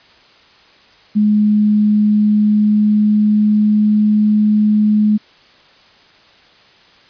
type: tone with pitch glide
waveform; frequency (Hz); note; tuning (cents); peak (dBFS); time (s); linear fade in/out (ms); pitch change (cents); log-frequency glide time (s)
sine; 210.2 to 211.5; G#3 to G#3; +21 to +32; -9; 1.15-5.18; 20; +11; 2.12-4.28
effects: white hiss -47 dBFS RMS until 7.09 s + resampled to 11025 Hz